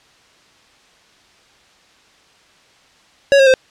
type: tone with pitch steps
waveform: square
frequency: 557 / 539 / 521.5 Hz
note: C#5 / C#5 / C5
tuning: +8 / -49 / -6 cents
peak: -8 dBFS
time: 3.32-3.539 s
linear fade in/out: 0 ms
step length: 73 ms
effects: white hiss -51 dBFS RMS until 3.7 s + low-pass 5000 Hz 12 dB/octave